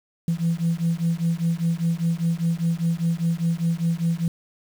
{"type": "beating tone pair", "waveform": "sine", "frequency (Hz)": [164.81, 169.81], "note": ["E3", "F3"], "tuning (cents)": [0, -48], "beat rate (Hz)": 5, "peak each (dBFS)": [-22, -22], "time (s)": [0.28, 4.28], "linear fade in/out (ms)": 2, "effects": ["tanh soft clip ceiling -15 dBFS", "7-bit"]}